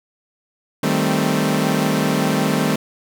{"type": "chord", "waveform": "sawtooth", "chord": "A half-diminished seventh", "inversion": "second", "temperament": "equal with one note detuned", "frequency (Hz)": [155.56, 194.87, 220, 261.6], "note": ["Eb3", "G3", "A3", "C4"], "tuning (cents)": [0, -10, 0, 0], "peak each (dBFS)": -18, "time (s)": [0.83, 2.76], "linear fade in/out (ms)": 5, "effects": []}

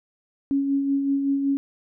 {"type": "tone with tremolo", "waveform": "sine", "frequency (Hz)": 277.1, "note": "C#4", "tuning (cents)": -1, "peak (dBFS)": -18, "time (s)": [0.51, 1.57], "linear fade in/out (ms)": 0, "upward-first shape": "sine", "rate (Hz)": 5.3, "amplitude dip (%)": 40, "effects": []}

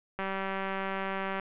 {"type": "click train", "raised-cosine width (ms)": 0.5, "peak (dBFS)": -19, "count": 234, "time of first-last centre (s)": [0.19, 1.397], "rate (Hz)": 193, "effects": ["resampled to 8000 Hz", "9-bit"]}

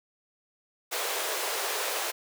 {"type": "high-pass noise", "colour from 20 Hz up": "pink", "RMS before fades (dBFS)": -31, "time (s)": [0.91, 2.12], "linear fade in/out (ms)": 20, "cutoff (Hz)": 390, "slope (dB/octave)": 48, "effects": []}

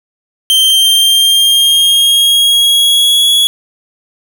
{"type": "tone with pitch glide", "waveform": "45% pulse", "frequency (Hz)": [3136, 3361], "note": ["G7", "G#7"], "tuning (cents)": [0, 20], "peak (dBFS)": -6, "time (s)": [0.5, 3.47], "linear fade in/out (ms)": 0, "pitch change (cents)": 120, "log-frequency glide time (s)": [0.61, 3.29], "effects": []}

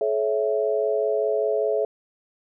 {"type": "chord", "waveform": "sine", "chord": "A major", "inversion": "none", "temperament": "equal with one note detuned", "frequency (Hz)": [429, 554.4, 659.3], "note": ["A4", "C#5", "E5"], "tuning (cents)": [-44, 0, 0], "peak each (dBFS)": [-23, -26, -25], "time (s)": [0.01, 1.85], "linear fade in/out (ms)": 2, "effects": []}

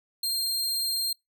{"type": "tone", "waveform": "sawtooth", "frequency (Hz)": 4194, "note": "C8", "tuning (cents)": 3, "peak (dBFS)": -23, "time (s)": [0.23, 1.13], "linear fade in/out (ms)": 5, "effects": ["noise-tail reverb RT60 0.2 s tail -26 dB re dry"]}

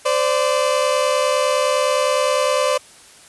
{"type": "tone pair together", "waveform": "30% pulse", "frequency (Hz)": [516, 585.8], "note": ["C5", "D5"], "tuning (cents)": [-24, -5], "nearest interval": "major second", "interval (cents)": 219, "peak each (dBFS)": -16, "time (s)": [0.05, 2.78], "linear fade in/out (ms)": 10, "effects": ["white hiss -45 dBFS RMS until 3.28 s", "resampled to 24000 Hz"]}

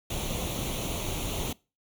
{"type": "noise with comb filter", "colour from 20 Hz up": "pink", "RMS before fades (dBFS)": -32, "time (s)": [0.1, 1.53], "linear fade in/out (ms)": 5, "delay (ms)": 0.3, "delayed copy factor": 0.7, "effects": ["noise-tail reverb RT60 0.3 s tail -23 dB re dry"]}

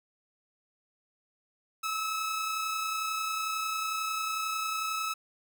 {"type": "tone pair together", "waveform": "sawtooth", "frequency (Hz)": [1268, 1299.1], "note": ["D#6", "E6"], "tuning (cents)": [32, -26], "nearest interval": "unison", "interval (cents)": 42, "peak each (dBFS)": [-37, -27], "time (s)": [1.83, 5.14], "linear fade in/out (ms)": 10, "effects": []}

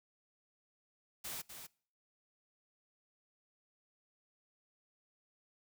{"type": "noise with echo", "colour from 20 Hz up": "white", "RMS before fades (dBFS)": -43, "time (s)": [1.24, 1.42], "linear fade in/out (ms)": 10, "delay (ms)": 250, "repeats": 1, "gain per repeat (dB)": -7, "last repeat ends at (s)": 1.67, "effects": ["noise-tail reverb RT60 0.5 s tail -24 dB re dry"]}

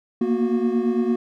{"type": "tone cluster", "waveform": "triangle", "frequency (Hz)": [230.7, 239.6, 366.7], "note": ["A#3", "A#3", "F#4"], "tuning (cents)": [-18, 48, -15], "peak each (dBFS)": -21, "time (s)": [0.21, 1.16], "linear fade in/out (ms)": 5, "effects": []}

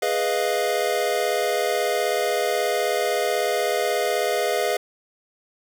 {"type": "chord", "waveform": "square", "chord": "F half-diminished seventh", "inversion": "first", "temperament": "equal", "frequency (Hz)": [415.3, 493.9, 622.3, 698.5], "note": ["Ab4", "Cb5", "Eb5", "F5"], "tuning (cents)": [0, 0, 0, 0], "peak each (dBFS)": -27, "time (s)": [0.02, 4.77], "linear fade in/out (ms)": 5, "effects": []}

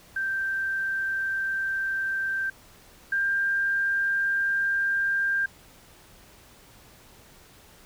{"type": "tone pair in turn", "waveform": "sine", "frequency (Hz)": [1568, 1592.6], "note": ["G6", "G6"], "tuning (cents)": [0, 27], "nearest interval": "unison", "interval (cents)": 27, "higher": "second", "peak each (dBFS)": [-25, -22], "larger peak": "second", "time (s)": [[0.16, 2.5], [3.12, 5.46]], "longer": "neither", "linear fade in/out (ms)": 5, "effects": ["pink hiss -53 dBFS RMS until 7.85 s"]}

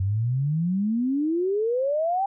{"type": "exponential sweep", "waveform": "sine", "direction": "up", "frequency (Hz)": [92.5, 803], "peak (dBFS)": -21, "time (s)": [0, 2.26], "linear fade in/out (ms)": 5, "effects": []}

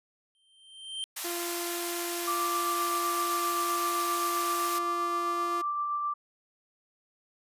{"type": "tone with exponential growth", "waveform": "square", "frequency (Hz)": 3136, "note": "G7", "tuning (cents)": 0, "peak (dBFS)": -31, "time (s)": [0.35, 1.04], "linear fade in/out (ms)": 0, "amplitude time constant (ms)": 150}
{"type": "high-pass noise", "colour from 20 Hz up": "white", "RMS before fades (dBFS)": -35, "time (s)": [1.16, 4.79], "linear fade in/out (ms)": 10, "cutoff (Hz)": 660, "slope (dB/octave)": 24}
{"type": "tone", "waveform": "sawtooth", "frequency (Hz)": 346, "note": "F4", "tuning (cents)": -16, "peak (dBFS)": -30, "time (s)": [1.24, 5.62], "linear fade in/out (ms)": 10}
{"type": "tone with tremolo", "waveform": "sine", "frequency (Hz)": 1174.7, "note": "D6", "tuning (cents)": 0, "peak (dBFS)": -27, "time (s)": [2.27, 6.14], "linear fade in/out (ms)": 10, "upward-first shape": "sine", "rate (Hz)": 7.7, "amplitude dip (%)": 25}
{"effects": ["resampled to 32000 Hz"]}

